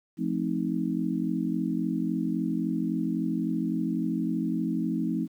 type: chord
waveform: sine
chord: F dominant seventh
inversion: none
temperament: just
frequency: 174.61 / 218.3 / 261.9 / 314.3 Hz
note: F3 / A3 / C4 / Eb4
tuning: 0 / -13 / +2 / +18 cents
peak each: -31 dBFS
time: 0.17-5.28 s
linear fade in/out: 50 ms
effects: 10-bit

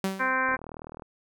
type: tone with exponential decay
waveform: sawtooth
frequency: 192 Hz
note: G3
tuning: 36 cents flat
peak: -19 dBFS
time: 0.04-0.43 s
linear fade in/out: 2 ms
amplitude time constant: 83 ms
type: harmonic tone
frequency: 260 Hz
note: C4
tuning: 11 cents flat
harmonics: 1 / 2 / 3 / 4 / 5 / 6 / 7 / 8 / 9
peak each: -36 / -34 / -37 / -28 / -36 / -27 / -34 / -37 / -37 dBFS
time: 0.19-0.57 s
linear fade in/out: 20 ms
type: click train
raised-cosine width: 1 ms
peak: -26 dBFS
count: 22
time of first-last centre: 0.49-1.022 s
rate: 39.5 Hz
effects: none

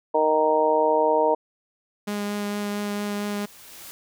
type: harmonic tone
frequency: 155.2 Hz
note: D#3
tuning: 4 cents flat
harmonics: 2 / 3 / 4 / 5 / 6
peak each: -30 / -22 / -22 / -29 / -22 dBFS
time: 0.14-1.35 s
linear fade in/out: 10 ms
type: noise with exponential growth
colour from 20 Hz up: white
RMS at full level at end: -40 dBFS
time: 2.07-3.91 s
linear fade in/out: 0 ms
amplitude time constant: 400 ms
type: tone with vibrato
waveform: sawtooth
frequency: 205.5 Hz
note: G#3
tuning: 18 cents flat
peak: -22 dBFS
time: 2.07-3.46 s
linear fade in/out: 10 ms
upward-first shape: triangle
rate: 4.4 Hz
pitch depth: 11 cents each way
effects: none

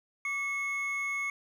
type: tone pair together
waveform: triangle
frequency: 1157.5 / 2185 Hz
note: D6 / C#7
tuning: -25 / -26 cents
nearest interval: major seventh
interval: 1099 cents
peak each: -38 / -29 dBFS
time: 0.25-1.3 s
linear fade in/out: 2 ms
effects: none

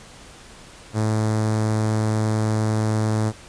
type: tone with notch filter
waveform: sawtooth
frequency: 108.7 Hz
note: A2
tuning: 21 cents flat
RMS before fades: -21 dBFS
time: 0.93-3.33 s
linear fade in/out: 50 ms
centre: 2800 Hz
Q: 0.71
effects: pink hiss -44 dBFS RMS until 3.48 s + resampled to 22050 Hz

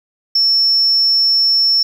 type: tone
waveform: sine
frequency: 5400 Hz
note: E8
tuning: 41 cents sharp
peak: -9 dBFS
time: 0.35-1.83 s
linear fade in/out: 5 ms
effects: tanh soft clip ceiling -5 dBFS + 7-bit

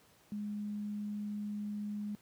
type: tone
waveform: sine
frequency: 207.7 Hz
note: G#3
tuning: in tune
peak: -36 dBFS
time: 0.32-2.15 s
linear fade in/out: 0 ms
effects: pink hiss -65 dBFS RMS until 2.21 s + high-pass 80 Hz 12 dB/octave

